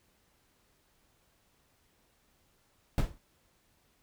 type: noise with exponential decay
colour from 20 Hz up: brown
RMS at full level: -21 dBFS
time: 2.98-3.18 s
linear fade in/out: 0 ms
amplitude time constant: 43 ms
effects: pink hiss -70 dBFS RMS until 4.02 s